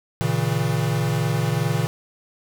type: chord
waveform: square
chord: A# diminished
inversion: none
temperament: equal with one note detuned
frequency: 116.54 / 138.59 / 161.24 Hz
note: A#2 / C#3 / E3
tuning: 0 / 0 / -38 cents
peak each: -25 dBFS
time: 0.21-1.87 s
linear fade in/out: 0 ms
effects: none